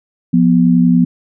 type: tone pair together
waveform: sine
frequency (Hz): 175.4 / 246.2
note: F3 / B3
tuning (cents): +8 / -5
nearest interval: tritone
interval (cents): 587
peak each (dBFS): -10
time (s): 0.33-1.05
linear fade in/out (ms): 10
effects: none